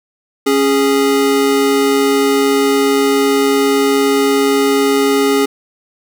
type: tone pair together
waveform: square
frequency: 275.8 / 413.2 Hz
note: C#4 / G#4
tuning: -9 / -9 cents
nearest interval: perfect fifth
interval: 700 cents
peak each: -15 / -13 dBFS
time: 0.46-5.46 s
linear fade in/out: 10 ms
effects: none